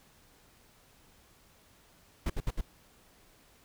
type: noise bursts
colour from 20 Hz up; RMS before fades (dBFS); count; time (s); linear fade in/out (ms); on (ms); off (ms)
brown; -30; 4; 2.26-2.611; 5; 39; 65
effects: pink hiss -62 dBFS RMS until 3.64 s